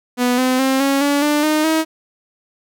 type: tone with pitch steps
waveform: sawtooth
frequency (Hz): 246.9 / 256.1 / 265.5 / 275.4 / 285.6 / 296.2 / 307.1 / 318.5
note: B3 / C4 / C4 / C#4 / D4 / D4 / D#4 / D#4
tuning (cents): 0 / -37 / +25 / -11 / -48 / +15 / -23 / +41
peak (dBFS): -10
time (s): 0.17-1.85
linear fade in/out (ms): 50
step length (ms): 210
effects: none